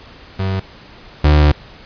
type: tone pair in turn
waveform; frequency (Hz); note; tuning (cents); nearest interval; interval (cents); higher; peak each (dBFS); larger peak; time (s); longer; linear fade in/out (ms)
35% pulse; 95.4 / 74.67; G2 / D2; -47 / +29; major third; 424; first; -15 / -6; second; 0.39-0.6 / 1.24-1.52; second; 5
effects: pink hiss -40 dBFS RMS until 1.85 s + resampled to 11025 Hz